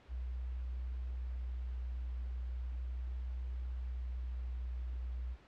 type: tone with vibrato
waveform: sine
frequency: 61.74 Hz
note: B1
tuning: in tune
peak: -37 dBFS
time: 0.08-5.37 s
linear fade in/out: 50 ms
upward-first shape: sine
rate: 0.37 Hz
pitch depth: 10 cents each way
effects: pink hiss -62 dBFS RMS until 5.47 s + low-pass 3000 Hz 12 dB/octave